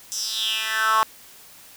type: tone with high-pass filter sweep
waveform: 10% pulse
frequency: 220 Hz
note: A3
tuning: in tune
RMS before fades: -23 dBFS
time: 0.12-1.03 s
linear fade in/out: 0 ms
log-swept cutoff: 6500 to 1000 Hz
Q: 5
effects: white hiss -47 dBFS RMS until 1.76 s